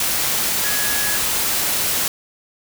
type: tone in noise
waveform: sine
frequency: 1677 Hz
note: G#6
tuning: 16 cents sharp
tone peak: -26 dBFS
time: 0.64-1.17 s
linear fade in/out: 2 ms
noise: white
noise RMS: -20 dBFS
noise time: 0-2.08 s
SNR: -9 dB
effects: none